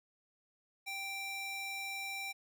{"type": "tone with high-pass filter", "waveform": "square", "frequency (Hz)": 784, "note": "G5", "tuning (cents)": 0, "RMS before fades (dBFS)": -41, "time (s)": [0.86, 2.33], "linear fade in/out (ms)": 20, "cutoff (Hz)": 1700, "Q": 2.6, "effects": []}